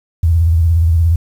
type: tone with vibrato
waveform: sine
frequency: 82.8 Hz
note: E2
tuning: 8 cents sharp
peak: -8 dBFS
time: 0.23-1.16 s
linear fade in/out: 5 ms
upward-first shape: sine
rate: 17 Hz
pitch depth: 92 cents each way
effects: 7-bit